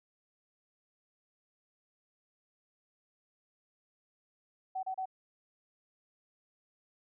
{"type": "tone bursts", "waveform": "sine", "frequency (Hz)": 756, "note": "F#5", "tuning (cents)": 37, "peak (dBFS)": -33, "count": 3, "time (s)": [4.75, 5.057], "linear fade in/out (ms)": 10, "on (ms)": 81, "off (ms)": 32, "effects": []}